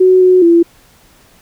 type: tone with pitch steps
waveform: sine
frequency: 371 / 367.4 / 338.7 Hz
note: F#4 / F#4 / E4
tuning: +5 / -12 / +47 cents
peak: -4 dBFS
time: 0-0.63 s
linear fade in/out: 10 ms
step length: 210 ms
effects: pink hiss -47 dBFS RMS until 1.41 s